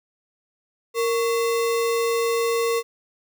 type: tone with sample-and-hold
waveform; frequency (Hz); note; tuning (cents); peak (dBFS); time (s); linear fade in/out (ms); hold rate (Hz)
sine; 463.5; A#4; -10; -19; 0.94-2.83; 50; 1575
effects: none